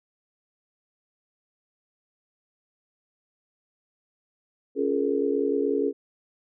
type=chord; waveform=sine; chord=Bb minor seventh; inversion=first; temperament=just; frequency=279.7 / 349.6 / 419.5 / 466.2 Hz; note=Db4 / F4 / Ab4 / Bb4; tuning=+16 / +2 / +17 / 0 cents; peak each=-27 / -31 / -25 / -29 dBFS; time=4.75-5.93 s; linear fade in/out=50 ms; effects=none